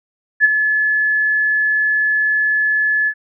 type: tone with ADSR envelope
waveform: sine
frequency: 1718 Hz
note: A6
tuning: 42 cents flat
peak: -5 dBFS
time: 0.4-3.14 s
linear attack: 45 ms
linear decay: 22 ms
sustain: -8 dB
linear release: 66 ms
effects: none